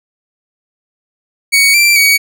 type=tone with pitch steps; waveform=sawtooth; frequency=2238 / 2351 / 2255 Hz; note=C#7 / D7 / C#7; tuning=+16 / +1 / +29 cents; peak=-3 dBFS; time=1.52-2.18 s; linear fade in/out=20 ms; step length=220 ms; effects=none